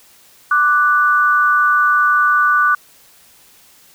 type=tone pair together; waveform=sine; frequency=1174.7 / 1480 Hz; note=D6 / F#6; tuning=0 / 0 cents; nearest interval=major third; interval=400 cents; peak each=-13 dBFS; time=0.51-2.75 s; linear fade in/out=5 ms; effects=white hiss -48 dBFS RMS until 3.94 s